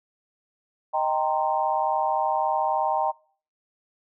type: chord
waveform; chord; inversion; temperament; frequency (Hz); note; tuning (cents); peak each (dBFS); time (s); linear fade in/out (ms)
sine; C minor seventh; first; equal with one note detuned; 622.3 / 784 / 927.5 / 1046.5; Eb5 / G5 / Bb5 / C6; 0 / 0 / -9 / 0; -28 / -25 / -26 / -31; 0.93-3.12; 20
effects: noise-tail reverb RT60 0.5 s tail -25 dB re dry